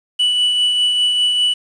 triangle tone with tremolo, 2960 Hz, F#7, in tune, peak -10 dBFS, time 0.19-1.54 s, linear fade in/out 10 ms, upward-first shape triangle, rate 5 Hz, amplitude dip 35%, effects resampled to 22050 Hz + 7-bit

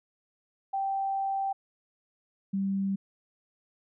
sine tone pair in turn, 781 / 195.25 Hz, G5 / G3, -7 / -7 cents, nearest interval 2 octaves, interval 2400 cents, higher first, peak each -27 / -26 dBFS, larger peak second, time 0.73-1.53 / 2.53-2.96 s, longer first, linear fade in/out 10 ms, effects none

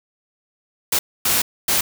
white noise bursts at uneven times, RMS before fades -18 dBFS, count 3, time 0.92-0.99 / 1.25-1.42 / 1.68-1.81 s, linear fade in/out 5 ms, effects none

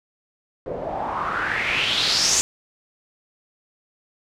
white noise with low-pass filter sweep, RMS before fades -23 dBFS, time 0.66-2.41 s, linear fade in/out 0 ms, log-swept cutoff 470 to 7100 Hz, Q 4.4, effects none

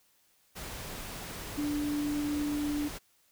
sine tone in noise, 293.7 Hz, D4, in tune, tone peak -29 dBFS, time 1.57-2.89 s, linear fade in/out 20 ms, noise pink, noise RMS -41 dBFS, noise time 0.55-2.99 s, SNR +9 dB, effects white hiss -68 dBFS RMS until 3.31 s

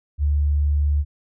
sine tone, 73 Hz, D2, 10 cents flat, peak -16 dBFS, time 0.18-1.05 s, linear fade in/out 50 ms, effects none

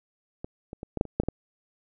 clicks, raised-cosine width 2 ms, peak -21 / -24 / -23 / -16 / -8 / -26 / -9 / -24 / -13 dBFS, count 9, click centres 0.445 / 0.731 / 0.831 / 0.973 / 1.011 / 1.053 / 1.2 / 1.235 / 1.286 s, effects none

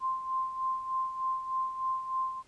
sine tone with tremolo, 1046.5 Hz, C6, in tune, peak -27 dBFS, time 0-2.43 s, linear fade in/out 50 ms, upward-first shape sine, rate 3.3 Hz, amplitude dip 65%, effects pink hiss -63 dBFS RMS until 2.47 s + resampled to 22050 Hz

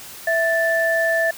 sine tone pair together, 659.3 / 1760 Hz, E5 / A6, 0 / 0 cents, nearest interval octave + perfect fourth, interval 1700 cents, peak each -19 dBFS, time 0.27-1.31 s, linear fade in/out 5 ms, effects white hiss -38 dBFS RMS until 1.37 s

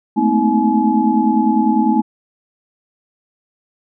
sine tone cluster, 216 / 225.8 / 256.3 / 316.3 / 850 Hz, A3 / A3 / C4 / D#4 / G#5, -32 / +45 / -36 / +29 / +40 cents, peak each -18 dBFS, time 0.16-2.02 s, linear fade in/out 20 ms, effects none

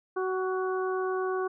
harmonic tone with a mistuned harmonic, 374.3 Hz, F#4, 20 cents sharp, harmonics 1 / 2 / 3 / 4, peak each -28 / -37 / -35 / -39 dBFS, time 0.16-1.48 s, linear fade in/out 10 ms, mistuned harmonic 4, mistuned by -20 cents, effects none

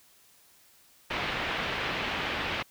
white low-pass noise, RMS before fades -32 dBFS, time 1.1-2.63 s, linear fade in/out 10 ms, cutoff 3100 Hz, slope 24 dB/octave, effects white hiss -60 dBFS RMS until 2.7 s

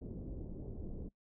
pink low-pass noise, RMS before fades -44 dBFS, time 0.01-1.09 s, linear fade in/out 10 ms, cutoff 430 Hz, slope 24 dB/octave, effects noise-tail reverb RT60 0.1 s tail -20 dB re dry

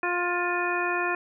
harmonic tone, 352.8 Hz, F4, 18 cents sharp, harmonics 1 / 2 / 3 / 4 / 5 / 7, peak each -30 / -32 / -31 / -32 / -31 / -32 dBFS, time 0.03-1.15 s, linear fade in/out 2 ms, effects none

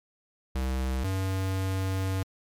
square tone pair in turn, 65 / 95.17 Hz, C2 / F#2, -11 / +49 cents, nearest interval perfect fifth, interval 660 cents, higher second, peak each -27 dBFS, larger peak neither, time 0.55-1.04 / 1.04-2.23 s, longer second, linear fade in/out 5 ms, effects MP3 96 kbps

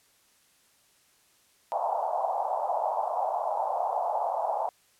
pink band-pass noise, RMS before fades -29 dBFS, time 1.72-4.69 s, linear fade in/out 0 ms, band 640 to 910 Hz, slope 48 dB/octave, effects white hiss -64 dBFS RMS until 4.99 s + low-pass 12000 Hz 12 dB/octave

